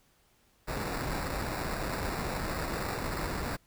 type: noise with sample-and-hold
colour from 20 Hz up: pink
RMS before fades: -34 dBFS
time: 0.67-3.57 s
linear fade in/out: 20 ms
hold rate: 3150 Hz
effects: pink hiss -67 dBFS RMS until 3.66 s